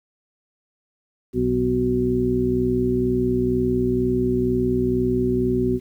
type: harmonic tone with a mistuned harmonic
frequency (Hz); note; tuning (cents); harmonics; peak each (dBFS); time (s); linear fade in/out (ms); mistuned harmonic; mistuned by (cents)
62.1; B1; +10; 1 / 2 / 3 / 4 / 6; -30 / -27 / -31 / -22 / -21; 1.33-5.8; 50; 1; +24
effects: 9-bit